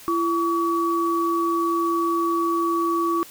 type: tone pair together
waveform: sine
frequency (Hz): 337.2 / 1136.3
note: E4 / C#6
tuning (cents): +39 / +43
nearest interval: octave + major sixth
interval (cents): 2104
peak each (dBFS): -22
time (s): 0.08-3.23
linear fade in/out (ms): 0
effects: white hiss -44 dBFS RMS until 3.3 s